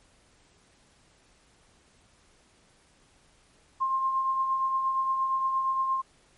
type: tone with tremolo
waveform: sine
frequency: 1060 Hz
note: C6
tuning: 22 cents sharp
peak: -22 dBFS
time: 3.8-6.02 s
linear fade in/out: 20 ms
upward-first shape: triangle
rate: 8.6 Hz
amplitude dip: 45%
effects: pink hiss -62 dBFS RMS until 6.37 s + MP3 48 kbps